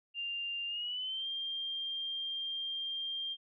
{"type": "tone with pitch glide", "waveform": "sine", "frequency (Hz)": [2794, 3191], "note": ["F7", "G7"], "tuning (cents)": [0, 30], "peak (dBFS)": -35, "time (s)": [0.14, 3.37], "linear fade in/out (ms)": 50, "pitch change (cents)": 230, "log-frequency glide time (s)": [0.67, 1.27], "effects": []}